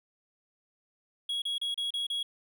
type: tone bursts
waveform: triangle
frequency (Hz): 3322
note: G#7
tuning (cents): 0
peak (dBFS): -28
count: 6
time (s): 1.29-2.23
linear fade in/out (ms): 5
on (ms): 130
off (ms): 32
effects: none